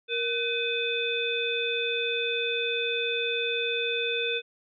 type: harmonic tone with a mistuned harmonic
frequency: 505 Hz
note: B4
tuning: 39 cents sharp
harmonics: 1 / 3 / 5 / 7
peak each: -30 / -36 / -30 / -31 dBFS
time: 0.08-4.42 s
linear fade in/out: 50 ms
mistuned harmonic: 1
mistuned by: -130 cents
effects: none